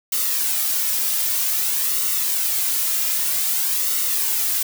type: noise with flanger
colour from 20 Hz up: blue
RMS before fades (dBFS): -21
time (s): 0.12-4.63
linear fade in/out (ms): 5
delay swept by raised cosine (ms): 1.2 to 2.7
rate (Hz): 0.52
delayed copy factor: -0.55
effects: none